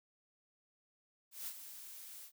blue noise with ADSR envelope, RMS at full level -42 dBFS, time 1.31-2.32 s, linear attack 160 ms, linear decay 59 ms, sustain -9 dB, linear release 82 ms, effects none

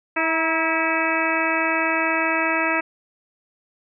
harmonic tone with a mistuned harmonic, 324.7 Hz, E4, 26 cents flat, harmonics 1 / 2 / 3 / 4 / 5 / 6 / 7 / 8, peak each -27 / -27 / -27 / -27 / -27 / -27 / -27 / -27 dBFS, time 0.16-2.81 s, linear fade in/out 10 ms, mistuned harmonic 3, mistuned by -34 cents, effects none

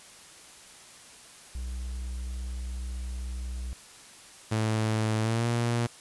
triangle tone, 62.1 Hz, B1, 10 cents sharp, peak -30 dBFS, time 1.55-3.73 s, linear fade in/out 0 ms
sawtooth tone with pitch glide, 109.7 to 118.25 Hz, A2 to A#2, -5 to +25 cents, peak -21 dBFS, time 4.51-5.87 s, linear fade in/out 10 ms, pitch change +130 cents, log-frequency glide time 5.2-5.47 s
effects white hiss -50 dBFS RMS until 6 s + resampled to 24000 Hz

